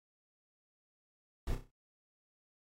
brown noise with echo, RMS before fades -34 dBFS, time 1.47-1.55 s, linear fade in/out 2 ms, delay 31 ms, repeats 5, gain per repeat -7 dB, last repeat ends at 1.705 s, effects noise-tail reverb RT60 0.1 s tail -22 dB re dry + MP3 64 kbps

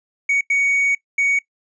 triangle tone bursts at uneven times, 2238 Hz, C#7, 16 cents sharp, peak -13 dBFS, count 3, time 0.29-0.41 / 0.5-0.95 / 1.18-1.39 s, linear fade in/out 5 ms, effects noise-tail reverb RT60 0.1 s tail -19 dB re dry + resampled to 16000 Hz

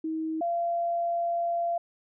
sine tone pair in turn, 318.3 / 685.5 Hz, D#4 / F5, +39 / -32 cents, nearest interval octave + minor second, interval 1329 cents, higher second, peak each -28 / -25 dBFS, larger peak second, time 0.04-0.41 / 0.41-1.78 s, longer second, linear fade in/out 5 ms, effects none

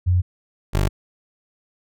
sine / 20% pulse tone pair in turn, 89.9 / 49.5 Hz, F#2 / G1, -49 / +18 cents, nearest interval minor seventh, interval 1033 cents, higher first, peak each -14 / -12 dBFS, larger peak second, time 0.06-0.22 / 0.73-0.89 s, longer neither, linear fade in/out 20 ms, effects none

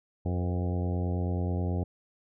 harmonic tone with a mistuned harmonic, 89.3 Hz, F2, 39 cents sharp, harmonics 1 / 2 / 3 / 4 / 5 / 6 / 7 / 8 / 9, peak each -28 / -34 / -38 / -40 / -42 / -44 / -45 / -46 / -47 dBFS, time 0.25-1.84 s, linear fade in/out 10 ms, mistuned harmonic 6, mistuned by -45 cents, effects none

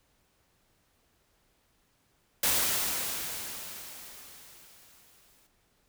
white noise with exponential decay, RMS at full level -25 dBFS, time 2.43-5.47 s, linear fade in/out 5 ms, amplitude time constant 660 ms, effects pink hiss -70 dBFS RMS until 5.88 s

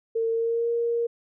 sine tone with pitch glide, 454.3 to 468.4 Hz, A#4 to A#4, -45 to +8 cents, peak -22 dBFS, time 0.15-1.07 s, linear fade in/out 10 ms, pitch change +53 cents, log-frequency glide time 0.3-0.69 s, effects none

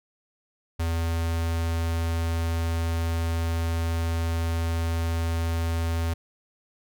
square tone with notch filter, 82.9 Hz, E2, 10 cents sharp, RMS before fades -26 dBFS, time 0.79-6.14 s, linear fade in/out 10 ms, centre 320 Hz, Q 2, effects none

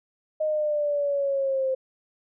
sine exponential sweep, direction down, 622.3 to 522 Hz, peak -22 dBFS, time 0.4-1.75 s, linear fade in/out 10 ms, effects none

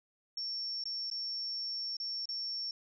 sine tone with dropouts, 5460 Hz, F8, 40 cents flat, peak -35 dBFS, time 0.37-2.71 s, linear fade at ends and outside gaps 2 ms, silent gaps 0.839-0.855 / 1.101-1.113 / 1.968-2 / 2.256-2.289 s, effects none

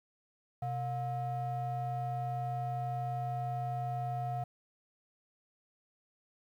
triangle ring-modulated tone, 293.7 Hz, D4, in tune, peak -28 dBFS, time 0.62-4.44 s, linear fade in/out 5 ms, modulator 421 Hz, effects 11-bit

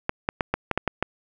clicks, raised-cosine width 0.5 ms, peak -7 dBFS, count 8, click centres 0.094 / 0.289 / 0.408 / 0.54 / 0.713 / 0.776 / 0.877 / 1.026 s, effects none

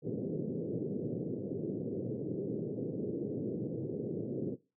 white band-pass noise, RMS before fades -37 dBFS, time 0.02-4.57 s, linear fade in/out 50 ms, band 110 to 470 Hz, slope 48 dB/octave, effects noise-tail reverb RT60 0.3 s tail -20 dB re dry

